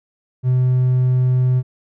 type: tone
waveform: triangle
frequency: 127.2 Hz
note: C3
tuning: 48 cents flat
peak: -10 dBFS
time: 0.43-1.63 s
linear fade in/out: 50 ms
effects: tanh soft clip ceiling -6 dBFS